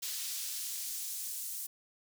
pink noise with high-pass filter sweep, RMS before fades -39 dBFS, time 0.02-1.67 s, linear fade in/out 10 ms, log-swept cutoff 4100 to 8600 Hz, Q 0.81, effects none

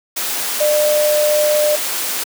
sine tone in noise, 600 Hz, D5, 37 cents sharp, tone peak -12 dBFS, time 0.6-1.76 s, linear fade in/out 10 ms, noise white, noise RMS -21 dBFS, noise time 0.16-2.24 s, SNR +6 dB, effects high-pass 300 Hz 12 dB/octave

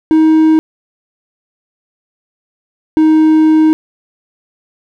triangle tone pair in turn, 315.9 / 313.5 Hz, D#4 / D#4, +26 / +13 cents, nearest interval unison, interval 13 cents, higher first, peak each -3 dBFS, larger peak neither, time 0.11-0.59 / 2.97-3.73 s, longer second, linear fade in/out 0 ms, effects none

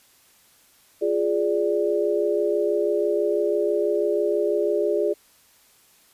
sine chord, D diminished, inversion first, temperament equal, 349.2 / 415.3 / 587.3 Hz, F4 / Ab4 / D5, 0 / 0 / 0 cents, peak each -25 / -22 / -25 dBFS, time 1.01-5.14 s, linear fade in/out 20 ms, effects white hiss -57 dBFS RMS until 6.13 s + resampled to 32000 Hz

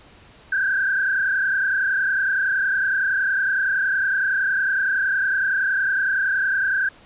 sine tone with frequency modulation, 1568 Hz, G6, in tune, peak -18 dBFS, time 0.52-6.89 s, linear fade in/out 5 ms, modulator 30.8 Hz, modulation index 2.1, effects pink hiss -49 dBFS RMS until 7.05 s + resampled to 8000 Hz

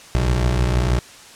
25% pulse beating tone pair, 61.3 / 67.7 Hz, B1 / C#2, -12 / -40 cents, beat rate 6.4 Hz, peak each -13 / -21 dBFS, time 0.15-0.99 s, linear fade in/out 0 ms, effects white hiss -42 dBFS RMS until 1.35 s + low-pass 8000 Hz 12 dB/octave

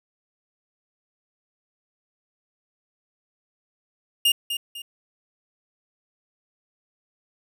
45% pulse tone with echo, 2832 Hz, F7, 23 cents sharp, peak -16 dBFS, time 4.25-4.32 s, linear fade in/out 5 ms, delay 250 ms, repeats 2, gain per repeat -9 dB, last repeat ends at 4.82 s, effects none

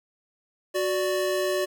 square tone pair together, 369.2 / 586 Hz, F#4 / D5, -4 / -4 cents, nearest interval minor sixth, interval 800 cents, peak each -27 dBFS, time 0.74-1.66 s, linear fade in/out 20 ms, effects 10-bit

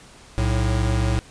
square tone pair together, 61.74 / 110 Hz, B1 / A2, 0 / 0 cents, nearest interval minor seventh, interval 1000 cents, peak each -22 dBFS, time 0.38-1.19 s, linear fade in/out 0 ms, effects pink hiss -47 dBFS RMS until 1.3 s + resampled to 22050 Hz

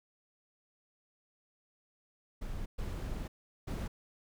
brown noise bursts at uneven times, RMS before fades -38 dBFS, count 3, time 2.41-2.66 / 2.78-3.28 / 3.67-3.88 s, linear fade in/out 10 ms, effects none

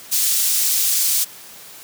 pink high-pass noise, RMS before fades -18 dBFS, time 0.11-1.25 s, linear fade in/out 20 ms, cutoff 6200 Hz, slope 12 dB/octave, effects white hiss -40 dBFS RMS until 1.83 s + high-pass 100 Hz 12 dB/octave

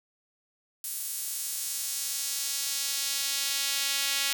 sawtooth tone with high-pass filter sweep, 277.2 Hz, C#4, in tune, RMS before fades -31 dBFS, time 0.84-4.33 s, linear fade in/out 2 ms, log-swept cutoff 10000 to 2900 Hz, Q 0.93, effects none

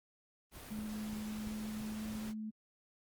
pink noise, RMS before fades -50 dBFS, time 0.51-2.34 s, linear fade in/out 50 ms
sine tone with pitch glide, 214 to 216.6 Hz, A3 to A3, -48 to -27 cents, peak -39 dBFS, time 0.7-2.51 s, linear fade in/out 20 ms, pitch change +21 cents, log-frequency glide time 1.37-2.27 s
click train, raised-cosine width 5 ms, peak -36 dBFS, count 5, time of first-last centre 0.79-2.155 s, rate 2.93 Hz
effects Opus 32 kbps

